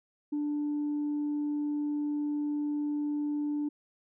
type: tone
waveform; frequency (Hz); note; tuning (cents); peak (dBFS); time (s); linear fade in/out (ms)
sine; 294.5; D4; +5; -27; 0.32-3.69; 10
effects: tanh soft clip ceiling -26 dBFS